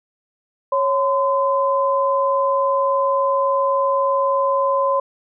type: tone pair together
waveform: sine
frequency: 551 / 1023.5 Hz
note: C#5 / C6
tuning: -11 / -38 cents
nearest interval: major seventh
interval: 1073 cents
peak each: -18 / -18 dBFS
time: 0.72-5 s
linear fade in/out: 5 ms
effects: none